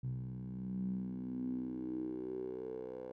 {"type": "tone with band-pass filter sweep", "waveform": "10% pulse", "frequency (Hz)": 63, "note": "B1", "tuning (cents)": 35, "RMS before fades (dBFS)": -41, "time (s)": [0.03, 3.12], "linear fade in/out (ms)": 5, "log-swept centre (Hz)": [130, 530], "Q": 8, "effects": []}